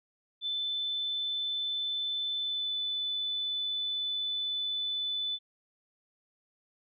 sine tone with pitch glide, 3520 to 3498 Hz, A7 to A7, 0 to -11 cents, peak -30 dBFS, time 0.41-5.39 s, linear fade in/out 50 ms, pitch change -11 cents, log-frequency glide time 2.39-2.73 s, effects none

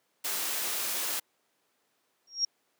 white noise, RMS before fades -32 dBFS, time 0.24-1.2 s, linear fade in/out 10 ms
sine tone with exponential growth, 5588 Hz, F8, in tune, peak -21 dBFS, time 2.27-2.45 s, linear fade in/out 5 ms, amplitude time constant 38 ms
effects pink hiss -73 dBFS RMS until 2.79 s + high-pass 300 Hz 12 dB/octave

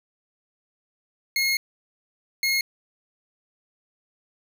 25% pulse tone bursts at uneven times, 2157 Hz, C#7, 48 cents flat, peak -17 dBFS, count 2, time 1.36-1.57 / 2.43-2.61 s, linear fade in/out 2 ms, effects none

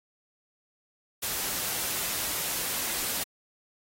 white noise, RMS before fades -31 dBFS, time 1.22-3.24 s, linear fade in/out 10 ms, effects AAC 48 kbps

